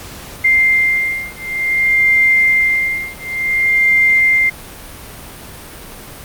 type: beating tone pair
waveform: sine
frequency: 2100 / 2100.55 Hz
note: C7 / C7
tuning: +6 / +6 cents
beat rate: 0.55 Hz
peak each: -14 dBFS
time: 0.44-4.5 s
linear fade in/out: 10 ms
effects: pink hiss -33 dBFS RMS until 6.24 s + Opus 48 kbps